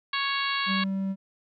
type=harmonic tone; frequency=554.4 Hz; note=C#5; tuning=in tune; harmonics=2 / 3 / 4 / 5 / 6 / 7 / 8; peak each=-30 / -32 / -33 / -34 / -35 / -35 / -36 dBFS; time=0.13-0.84 s; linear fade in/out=5 ms
type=tone; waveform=triangle; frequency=193.3 Hz; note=G3; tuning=24 cents flat; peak=-24 dBFS; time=0.66-1.16 s; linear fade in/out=50 ms
effects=none